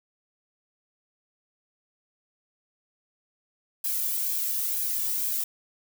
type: noise with flanger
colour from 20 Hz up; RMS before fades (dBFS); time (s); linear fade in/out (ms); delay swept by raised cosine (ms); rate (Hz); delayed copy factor
violet; -28; 3.84-5.44; 5; 1.2 to 1.74; 2.1; +0.5
effects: none